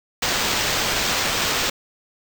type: noise with sample-and-hold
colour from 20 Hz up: violet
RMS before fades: -22 dBFS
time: 0.22-1.7 s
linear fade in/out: 5 ms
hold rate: 11025 Hz
effects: none